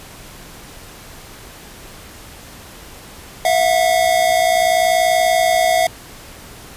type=tone pair together; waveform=square; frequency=660.4 / 721 Hz; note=E5 / F#5; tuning=+3 / -45 cents; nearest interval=major second; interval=152 cents; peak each=-16 dBFS; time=3.45-5.87 s; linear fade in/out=2 ms; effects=pink hiss -38 dBFS RMS until 6.76 s + resampled to 32000 Hz